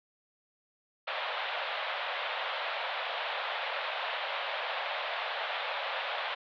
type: band-pass noise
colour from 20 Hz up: pink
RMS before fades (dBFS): -35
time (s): 1.07-6.35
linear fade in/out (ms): 10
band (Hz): 550 to 3800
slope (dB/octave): 48
effects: none